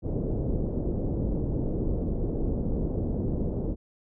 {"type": "low-pass noise", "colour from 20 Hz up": "pink", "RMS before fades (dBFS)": -28, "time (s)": [0.02, 3.76], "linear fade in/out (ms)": 50, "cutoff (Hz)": 480, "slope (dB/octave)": 24, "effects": []}